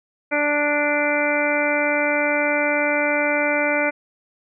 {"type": "harmonic tone", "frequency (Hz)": 293.7, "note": "D4", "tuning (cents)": 0, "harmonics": [1, 2, 3, 4, 5, 6, 7, 8], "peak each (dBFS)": [-26, -22, -28, -34, -25, -35, -25, -25], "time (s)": [0.31, 3.91], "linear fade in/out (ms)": 20, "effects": []}